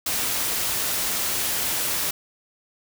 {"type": "noise", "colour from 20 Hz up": "white", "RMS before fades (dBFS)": -25, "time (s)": [0.06, 2.11], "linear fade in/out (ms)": 5, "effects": []}